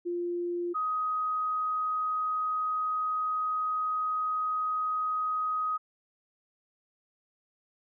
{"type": "tone pair in turn", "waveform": "sine", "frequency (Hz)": [348.9, 1256], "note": ["F4", "D#6"], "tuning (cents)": [-2, 16], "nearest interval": "octave + minor seventh", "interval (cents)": 2218, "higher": "second", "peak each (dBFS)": [-29, -27], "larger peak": "second", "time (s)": [[0.05, 0.74], [0.74, 5.78]], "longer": "second", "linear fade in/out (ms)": 20, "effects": []}